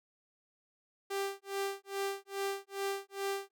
sawtooth tone with tremolo, 394.3 Hz, G4, 10 cents sharp, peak -28 dBFS, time 1.1-3.51 s, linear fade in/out 10 ms, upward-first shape sine, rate 2.4 Hz, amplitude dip 100%, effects none

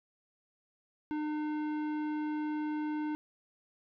triangle tone with tanh clipping, 303 Hz, D#4, 46 cents flat, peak -34 dBFS, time 1.11-3.15 s, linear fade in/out 0 ms, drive 18 dB, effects none

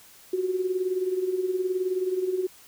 sine tone with tremolo, 370 Hz, F#4, in tune, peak -21 dBFS, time 0.33-2.47 s, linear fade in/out 5 ms, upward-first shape sine, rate 19 Hz, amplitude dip 65%, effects white hiss -52 dBFS RMS until 2.67 s

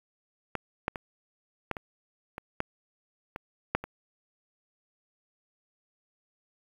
clicks, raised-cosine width 0.5 ms, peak -15 / -12 / -20 / -14 / -22 / -22 / -13 / -21 / -9 / -22 dBFS, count 10, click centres 0.553 / 0.881 / 0.958 / 1.713 / 1.768 / 2.381 / 2.604 / 3.361 / 3.75 / 3.84 s, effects 8-bit

